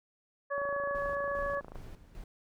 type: harmonic tone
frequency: 565 Hz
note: C#5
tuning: 33 cents sharp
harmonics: 1 / 2 / 3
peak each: -33 / -36 / -38 dBFS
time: 0.5-1.61 s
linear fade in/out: 20 ms
type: click train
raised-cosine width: 1 ms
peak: -32 dBFS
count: 33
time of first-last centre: 0.58-1.756 s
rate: 27.2 Hz
type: noise with tremolo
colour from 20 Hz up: brown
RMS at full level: -45 dBFS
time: 0.95-2.24 s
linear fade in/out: 2 ms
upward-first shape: square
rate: 2.5 Hz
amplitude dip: 65%
effects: none